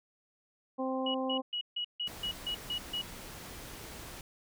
harmonic tone, 261.6 Hz, C4, in tune, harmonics 1 / 2 / 3 / 4, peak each -34 / -35 / -39 / -41 dBFS, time 0.78-1.42 s, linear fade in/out 20 ms
sine tone bursts, 2914 Hz, F#7, 27 cents flat, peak -32 dBFS, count 9, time 1.06-3.016 s, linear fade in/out 5 ms, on 84 ms, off 150 ms
pink noise, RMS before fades -46 dBFS, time 2.07-4.21 s, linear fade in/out 2 ms
effects none

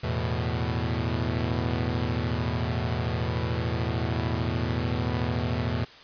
sawtooth chord, E suspended fourth, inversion none, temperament equal, 82.41 / 110 / 123.47 Hz, E2 / A2 / B2, 0 / 0 / 0 cents, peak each -26 dBFS, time 0.03-5.85 s, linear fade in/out 10 ms, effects white hiss -48 dBFS RMS until 6.03 s + resampled to 11025 Hz

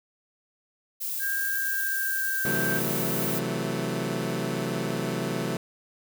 violet noise, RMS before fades -31 dBFS, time 1-3.4 s, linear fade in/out 20 ms
sine tone with pitch glide, 1600 to 1571.6 Hz, G6 to G6, +35 to +4 cents, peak -27 dBFS, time 1.19-2.81 s, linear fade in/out 50 ms, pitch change -31 cents, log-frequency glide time 1.43-2.44 s
20% pulse chord, F# half-diminished seventh, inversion second, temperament equal with one note detuned, 130.81 / 163.39 / 185 / 220 Hz, C3 / E3 / F#3 / A3, 0 / -15 / 0 / 0 cents, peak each -28 dBFS, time 2.45-5.57 s, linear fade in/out 2 ms
effects none

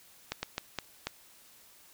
slowing click train, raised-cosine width 0.2 ms, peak -15 dBFS, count 5, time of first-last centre 0.32-1.07 s, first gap 110 ms, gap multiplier 1.37, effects white hiss -58 dBFS RMS until 1.93 s

